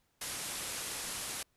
white low-pass noise, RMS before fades -40 dBFS, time 0.21-1.43 s, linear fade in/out 5 ms, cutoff 12000 Hz, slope 96 dB/octave, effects pink hiss -75 dBFS RMS until 1.56 s

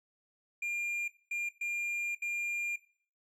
triangle tone bursts at uneven times, 2400 Hz, D7, 37 cents sharp, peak -31 dBFS, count 4, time 0.62-1.08 / 1.31-1.49 / 1.61-2.15 / 2.22-2.76 s, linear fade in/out 5 ms, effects noise-tail reverb RT60 0.5 s tail -17 dB re dry

